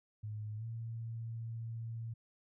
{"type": "tone with pitch glide", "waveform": "sine", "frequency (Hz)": [106.7, 114.36], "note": ["G#2", "A#2"], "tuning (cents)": [47, -33], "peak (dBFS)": -39, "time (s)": [0.23, 2.14], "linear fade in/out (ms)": 10, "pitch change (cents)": 120, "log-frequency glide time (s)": [0.57, 0.64], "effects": []}